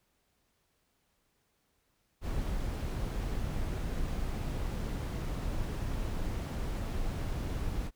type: noise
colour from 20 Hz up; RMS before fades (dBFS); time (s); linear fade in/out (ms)
brown; -34; 2.21-7.91; 50
effects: pink hiss -75 dBFS RMS until 7.95 s